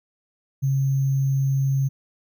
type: tone with sample-and-hold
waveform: sine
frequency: 135.6 Hz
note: C#3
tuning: 38 cents flat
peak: -18 dBFS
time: 0.62-1.89 s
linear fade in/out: 20 ms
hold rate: 6300 Hz
effects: none